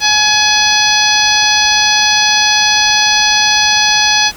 harmonic tone with a mistuned harmonic, 845 Hz, G#5, 30 cents sharp, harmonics 1 / 2 / 3 / 4 / 5 / 6 / 7, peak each -16 / -16 / -16 / -16 / -16 / -16 / -16 dBFS, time 0-4.32 s, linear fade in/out 50 ms, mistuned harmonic 6, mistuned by -59 cents, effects pink hiss -34 dBFS RMS until 4.36 s

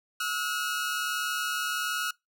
sawtooth tone pair together, 1300 / 1441.3 Hz, E6 / F#6, -24 / -46 cents, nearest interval major second, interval 178 cents, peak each -30 / -26 dBFS, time 0.2-2.11 s, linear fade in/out 5 ms, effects noise-tail reverb RT60 0.2 s tail -25 dB re dry

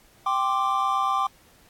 triangle chord, G suspended fourth, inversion none, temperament equal, 784 / 1046.5 / 1174.7 Hz, G5 / C6 / D6, 0 / 0 / 0 cents, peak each -25 / -25 / -22 dBFS, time 0.26-1.27 s, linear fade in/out 5 ms, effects pink hiss -57 dBFS RMS until 1.69 s + AAC 64 kbps

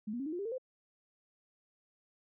sine tone with pitch steps, 212 / 240.7 / 273.3 / 310.4 / 352.4 / 400.2 / 454.4 / 516 Hz, G#3 / B3 / C#4 / D#4 / F4 / G4 / A#4 / C5, +36 / -44 / -24 / -4 / +16 / +36 / -44 / -24 cents, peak -35 dBFS, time 0.07-0.582 s, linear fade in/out 10 ms, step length 64 ms, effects none

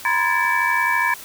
sine tone cluster, 952 / 1024 / 1663 / 1758 / 2298 Hz, A#5 / C6 / G#6 / A6 / D7, +36 / -38 / +2 / -2 / -38 cents, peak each -23 dBFS, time 0.05-1.14 s, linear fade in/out 2 ms, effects white hiss -38 dBFS RMS until 1.24 s

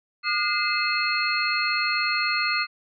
sine tone cluster, 1211 / 1438 / 2075 / 2587 / 4266 Hz, D#6 / F#6 / C7 / E7 / C8, -47 / -50 / -15 / -33 / +33 cents, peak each -28 dBFS, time 0.23-2.67 s, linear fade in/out 50 ms, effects none

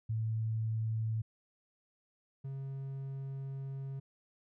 sine / triangle tone pair in turn, 111.1 / 135.78 Hz, A2 / C#3, +17 / -35 cents, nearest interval minor third, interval 348 cents, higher second, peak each -31 / -36 dBFS, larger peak first, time 0.09-1.22 / 2.44-4 s, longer second, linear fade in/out 10 ms, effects none

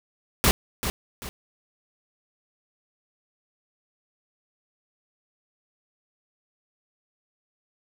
pink noise with echo, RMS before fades -18 dBFS, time 0.44-0.51 s, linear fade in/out 0 ms, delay 390 ms, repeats 2, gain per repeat -9 dB, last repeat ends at 1.29 s, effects none

